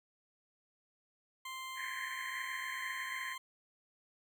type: tone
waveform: 20% pulse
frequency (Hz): 1046.5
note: C6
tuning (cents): 0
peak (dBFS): -37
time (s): 1.45-3.38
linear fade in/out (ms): 5
type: band-pass noise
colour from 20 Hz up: white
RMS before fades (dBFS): -43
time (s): 1.75-3.36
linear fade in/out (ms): 50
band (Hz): 1700 to 2100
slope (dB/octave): 96
effects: none